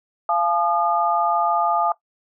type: tone cluster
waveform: sine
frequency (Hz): 690 / 856 / 1216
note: F5 / A5 / D#6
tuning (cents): -21 / -48 / -40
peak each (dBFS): -22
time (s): 0.29-1.92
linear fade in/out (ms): 2
effects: noise-tail reverb RT60 0.1 s tail -17 dB re dry